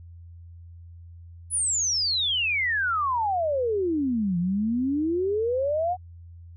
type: exponential two-way sweep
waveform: sine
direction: down then up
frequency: 10300 to 169.6 to 747 Hz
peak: -22 dBFS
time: 1.5-5.97 s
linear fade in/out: 50 ms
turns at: 4.38 s
effects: added 85 Hz sine -42 dBFS peak until 6.56 s